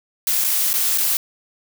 blue noise with dropouts, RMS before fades -19 dBFS, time 0.27-1.17 s, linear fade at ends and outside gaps 1 ms, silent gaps 0.442-0.446 / 0.731-0.738 / 0.976-0.982 s, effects none

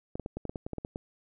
clicks, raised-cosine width 2 ms, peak -22 dBFS, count 12, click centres 0.155 / 0.197 / 0.261 / 0.37 / 0.453 / 0.495 / 0.558 / 0.665 / 0.733 / 0.783 / 0.849 / 0.959 s, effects none

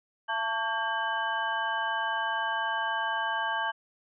sine tone cluster, 677 / 890 / 1131 / 1600 / 3001 Hz, E5 / A5 / C#6 / G6 / F#7, +46 / +20 / +34 / +35 / +24 cents, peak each -38 / -31 / -36 / -31 / -39 dBFS, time 0.28-3.72 s, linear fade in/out 20 ms, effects none

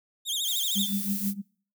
sawtooth tone with vibrato, 3453 Hz, A7, 33 cents flat, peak -24 dBFS, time 0.25-0.88 s, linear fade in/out 50 ms, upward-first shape sine, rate 13 Hz, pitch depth 160 cents each way
violet noise, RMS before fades -33 dBFS, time 0.43-1.34 s, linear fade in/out 50 ms
sine tone with tremolo, 200 Hz, G3, 35 cents sharp, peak -24 dBFS, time 0.75-1.42 s, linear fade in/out 20 ms, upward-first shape triangle, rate 6.2 Hz, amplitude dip 95%
triangle tone with exponential decay, 3520 Hz, A7, in tune, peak -25 dBFS, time 0.81-1.16 s, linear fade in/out 2 ms, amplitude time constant 75 ms
effects noise-tail reverb RT60 0.5 s tail -26 dB re dry

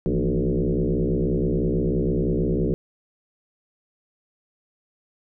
sine tone with frequency modulation, 103.83 Hz, G#2, in tune, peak -19 dBFS, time 0.06-2.74 s, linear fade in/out 0 ms, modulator 66.1 Hz, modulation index 5.4, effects none

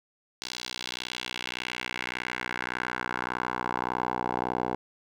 10% pulse tone with band-pass filter sweep, 61.74 Hz, B1, in tune, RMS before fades -33 dBFS, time 0.42-4.75 s, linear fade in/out 0 ms, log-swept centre 4600 to 670 Hz, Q 1.9, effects none

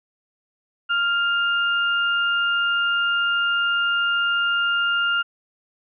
sine tone pair together, 1396.9 / 2815 Hz, F6 / F7, 0 / +13 cents, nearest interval octave, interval 1213 cents, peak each -19 / -25 dBFS, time 0.89-5.23 s, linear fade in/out 20 ms, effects none

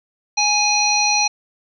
harmonic tone, 830.6 Hz, G#5, in tune, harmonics 1 / 3 / 5 / 7, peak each -20 / -20 / -20 / -20 dBFS, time 0.37-1.28 s, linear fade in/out 10 ms, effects none

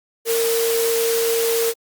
sine tone in noise, 460 Hz, A#4, 23 cents flat, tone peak -17 dBFS, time 0.25-1.74 s, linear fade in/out 50 ms, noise white, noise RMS -24 dBFS, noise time 0.25-1.74 s, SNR +4 dB, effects high-pass 300 Hz 12 dB/octave + Opus 48 kbps

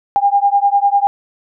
sine beating tone pair, 800 / 810 Hz, G5 / G#5, +35 / -43 cents, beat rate 10 Hz, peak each -13 dBFS, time 0.16-1.07 s, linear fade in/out 0 ms, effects none

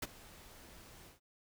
pink noise with ADSR envelope, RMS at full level -36 dBFS, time 0.02-1.2 s, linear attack 8 ms, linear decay 30 ms, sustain -20 dB, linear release 130 ms, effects none

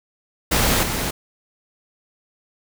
pink noise with level steps, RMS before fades -18 / -24 dBFS, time 0.51-1.11 s, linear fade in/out 10 ms, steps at 0.83 s, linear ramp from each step 2 ms, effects none

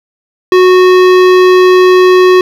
sine tone with hard clipping, 367.6 Hz, F#4, 11 cents flat, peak -4 dBFS, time 0.52-2.41 s, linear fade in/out 2 ms, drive 17 dB, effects none

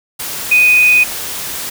sine tone in noise, 2489 Hz, D#7, in tune, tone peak -6 dBFS, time 0.51-1.04 s, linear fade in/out 10 ms, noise white, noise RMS -23 dBFS, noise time 0.19-1.7 s, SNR +14 dB, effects none

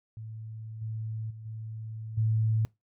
sine tone with level steps, 110.4 Hz, A2, 6 cents sharp, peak -38 / -32 / -41 / -36 / -23 dBFS, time 0.17-2.65 s, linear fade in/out 0 ms, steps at 0.81 / 1.3 / 1.45 / 2.17 s, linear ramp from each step 10 ms, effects noise-tail reverb RT60 0.2 s tail -24 dB re dry

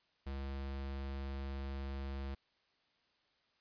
square tone, 68.3 Hz, C#2, 25 cents flat, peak -40 dBFS, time 0.26-2.35 s, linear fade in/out 10 ms, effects white hiss -75 dBFS RMS until 3.6 s + resampled to 11025 Hz

